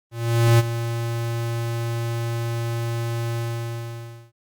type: tone with ADSR envelope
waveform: square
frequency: 116.54 Hz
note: A#2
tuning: in tune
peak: -12 dBFS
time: 0.11-4.32 s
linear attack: 480 ms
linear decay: 28 ms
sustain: -12 dB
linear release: 940 ms
effects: Opus 32 kbps